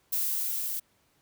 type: noise with level ramp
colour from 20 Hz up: violet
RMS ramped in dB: -28 to -33 dBFS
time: 0.12-0.8 s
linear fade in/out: 10 ms
effects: pink hiss -68 dBFS RMS until 1.21 s + high-pass 60 Hz 12 dB/octave